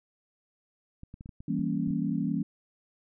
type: clicks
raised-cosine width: 5 ms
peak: -31 dBFS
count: 9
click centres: 1.034 / 1.141 / 1.209 / 1.259 / 1.292 / 1.405 / 1.594 / 1.877 / 1.907 s
type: chord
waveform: sine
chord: E diminished seventh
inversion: none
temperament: equal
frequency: 164.81 / 196 / 233.1 / 277.2 Hz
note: E3 / G3 / Bb3 / Db4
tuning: 0 / 0 / 0 / 0 cents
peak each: -32 dBFS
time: 1.48-2.43 s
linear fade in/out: 5 ms
effects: none